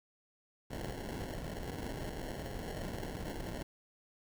pink noise with sample-and-hold, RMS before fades -41 dBFS, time 0.7-3.63 s, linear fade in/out 10 ms, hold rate 1225 Hz, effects none

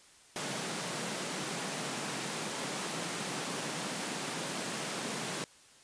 pink high-pass noise, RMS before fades -37 dBFS, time 0.36-5.44 s, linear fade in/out 0 ms, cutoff 140 Hz, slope 48 dB/octave, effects white hiss -59 dBFS RMS until 5.83 s + resampled to 22050 Hz

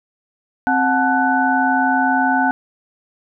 sine tone cluster, 263.1 / 731 / 871 / 1490 Hz, C4 / F#5 / A5 / F#6, +10 / -21 / -18 / +12 cents, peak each -19 dBFS, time 0.67-2.51 s, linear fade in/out 0 ms, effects none

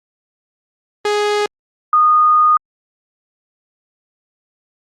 sawtooth / sine tone pair in turn, 415.9 / 1230.6 Hz, G#4 / D#6, +2 / -19 cents, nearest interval octave + perfect fifth, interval 1879 cents, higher second, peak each -10 / -8 dBFS, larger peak second, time 1.05-1.46 / 1.93-2.57 s, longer second, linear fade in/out 2 ms, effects low-pass 6000 Hz 12 dB/octave + Opus 32 kbps

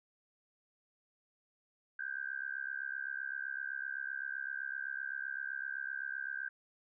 sine tone with amplitude modulation, 1568 Hz, G6, in tune, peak -33 dBFS, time 1.99-6.49 s, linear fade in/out 5 ms, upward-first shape sine, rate 67.8 Hz, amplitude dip 100%, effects none

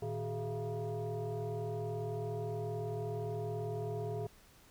sine tone with frequency modulation, 154.6 Hz, D#3, 11 cents flat, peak -35 dBFS, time 0.02-4.27 s, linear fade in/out 5 ms, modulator 268 Hz, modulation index 1.8, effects pink hiss -62 dBFS RMS until 4.7 s

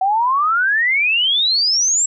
sine exponential sweep, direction up, 744 to 7700 Hz, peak -13 dBFS, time 0.01-2.06 s, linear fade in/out 5 ms, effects none

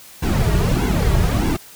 brown noise with flanger, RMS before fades -17 dBFS, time 0.22-1.57 s, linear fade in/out 10 ms, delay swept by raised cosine 1.6 to 4 ms, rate 1.6 Hz, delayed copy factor -0.85, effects white hiss -42 dBFS RMS until 1.75 s

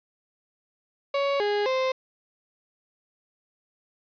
35% pulse tone with pitch steps, 559 / 412.5 / 521 Hz, C#5 / G#4 / C5, +14 / -12 / -7 cents, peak -21 dBFS, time 1.14-1.92 s, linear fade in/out 5 ms, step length 260 ms, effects resampled to 11025 Hz + 9-bit

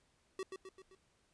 square tone with echo, 380 Hz, F#4, 46 cents sharp, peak -39 dBFS, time 0.39-0.43 s, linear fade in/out 2 ms, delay 130 ms, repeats 4, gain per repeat -5 dB, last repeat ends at 0.95 s, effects pink hiss -74 dBFS RMS until 1.33 s + resampled to 22050 Hz

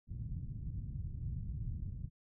white low-pass noise, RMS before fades -41 dBFS, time 0.07-2.1 s, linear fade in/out 50 ms, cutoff 140 Hz, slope 24 dB/octave, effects none

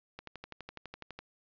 click train, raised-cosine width 0.3 ms, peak -27 dBFS, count 13, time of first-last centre 0.19-1.19 s, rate 12 Hz, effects resampled to 16000 Hz

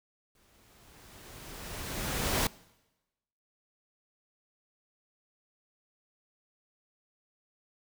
pink noise with exponential growth, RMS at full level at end -27 dBFS, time 0.35-2.47 s, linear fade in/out 2 ms, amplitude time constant 460 ms, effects noise-tail reverb RT60 1.0 s tail -22 dB re dry

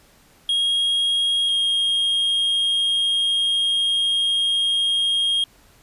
triangle tone pair in turn, 3270 / 3244 Hz, G#7 / G#7, -28 / -41 cents, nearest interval unison, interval 13 cents, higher first, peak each -16 dBFS, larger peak neither, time 0.49-1.49 / 1.49-5.44 s, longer second, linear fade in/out 2 ms, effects pink hiss -54 dBFS RMS until 5.82 s + resampled to 32000 Hz

